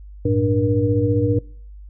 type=tone cluster; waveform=sine; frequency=98.8 / 113.9 / 294.7 / 474.7 Hz; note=G2 / A#2 / D4 / A#4; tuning=+14 / -40 / +6 / +31 cents; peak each=-21 dBFS; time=0.25-1.39 s; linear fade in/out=5 ms; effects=noise-tail reverb RT60 0.5 s tail -23 dB re dry + added 50 Hz sine -36 dBFS peak until 1.89 s